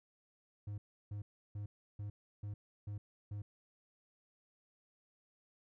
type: tone bursts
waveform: triangle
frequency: 103 Hz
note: G#2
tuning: 14 cents flat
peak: -38 dBFS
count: 7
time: 0.67-3.42 s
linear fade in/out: 5 ms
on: 110 ms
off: 330 ms
effects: none